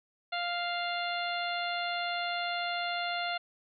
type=harmonic tone; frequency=698.5 Hz; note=F5; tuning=in tune; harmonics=1 / 2 / 3 / 4 / 5 / 6; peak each=-34 / -37 / -39 / -40 / -41 / -42 dBFS; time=0.32-3.38 s; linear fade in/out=10 ms; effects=none